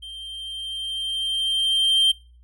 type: tone with level ramp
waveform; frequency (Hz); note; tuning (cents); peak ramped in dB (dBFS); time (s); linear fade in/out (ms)
triangle; 3154; G7; +10; -33 to -12; 0.02-2.12; 10
effects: noise-tail reverb RT60 0.4 s tail -23 dB re dry + added 60 Hz sine -48 dBFS peak until 2.43 s